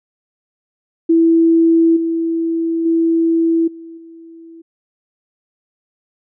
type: tone with level steps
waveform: sine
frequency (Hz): 330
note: E4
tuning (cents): +2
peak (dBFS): -8 / -15 / -11 / -31 / -35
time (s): 1.09-4.62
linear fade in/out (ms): 10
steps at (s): 1.96 / 2.85 / 3.67 / 3.97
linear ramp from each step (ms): 10
effects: none